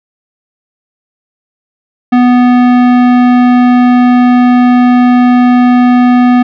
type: tone with tanh clipping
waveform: sine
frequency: 246.9 Hz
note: B3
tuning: in tune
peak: -5 dBFS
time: 2.12-6.43 s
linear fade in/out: 10 ms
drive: 17 dB
effects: none